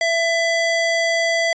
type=ring-modulated tone; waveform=square; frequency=1334 Hz; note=E6; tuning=20 cents sharp; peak=-14 dBFS; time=0.01-1.53 s; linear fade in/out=2 ms; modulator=667 Hz; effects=resampled to 16000 Hz